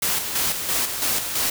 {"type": "noise with tremolo", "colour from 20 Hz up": "white", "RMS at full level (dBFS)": -22, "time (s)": [0.02, 1.5], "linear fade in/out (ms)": 5, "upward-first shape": "square", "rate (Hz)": 3, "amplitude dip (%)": 50, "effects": []}